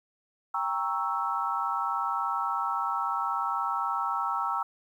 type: chord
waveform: sine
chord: G diminished seventh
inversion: none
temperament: equal with one note detuned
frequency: 791.7 / 932.3 / 1108.7 / 1318.5 Hz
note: G5 / Bb5 / Db6 / Fb6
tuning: +17 / 0 / 0 / 0 cents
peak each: -34 / -32 / -34 / -30 dBFS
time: 0.54-4.63 s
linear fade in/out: 5 ms
effects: 10-bit